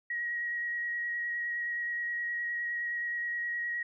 sine tone with vibrato, 1900 Hz, A#6, 33 cents sharp, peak -31 dBFS, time 0.1-3.83 s, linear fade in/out 5 ms, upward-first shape square, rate 9.6 Hz, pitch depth 10 cents each way, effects none

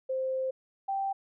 sine tone pair in turn, 523.3 / 782.3 Hz, C5 / G5, 0 / -4 cents, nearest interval perfect fifth, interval 696 cents, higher second, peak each -28 dBFS, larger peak neither, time 0.09-0.51 / 0.88-1.13 s, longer first, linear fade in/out 10 ms, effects none

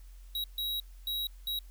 square tone bursts at uneven times, 3850 Hz, B7, 45 cents flat, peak -32 dBFS, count 4, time 0.35-0.44 / 0.58-0.8 / 1.07-1.27 / 1.47-1.59 s, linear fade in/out 2 ms, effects added 44 Hz sine -47 dBFS peak until 1.7 s + white hiss -65 dBFS RMS until 1.7 s

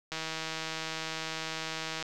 click train, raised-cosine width 0.2 ms, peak -18 dBFS, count 306, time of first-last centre 0.12-2.026 s, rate 160 Hz, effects none

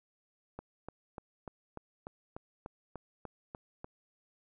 click train, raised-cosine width 1 ms, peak -28 dBFS, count 12, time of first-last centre 0.59-3.844 s, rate 3.38 Hz, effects none

